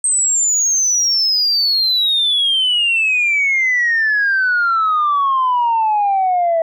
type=exponential sweep; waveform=sine; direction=down; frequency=8350 to 650 Hz; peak=-11 dBFS; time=0.04-6.62 s; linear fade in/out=2 ms; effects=tanh soft clip ceiling -9 dBFS